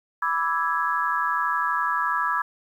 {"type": "chord", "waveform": "sine", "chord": "E dominant seventh", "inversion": "second", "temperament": "equal with one note detuned", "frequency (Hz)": [987.8, 1166.5, 1318.5, 1661.2], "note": ["B5", "D6", "E6", "G#6"], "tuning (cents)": [0, -12, 0, 0], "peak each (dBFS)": -27, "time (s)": [0.22, 2.42], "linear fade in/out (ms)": 5, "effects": ["9-bit"]}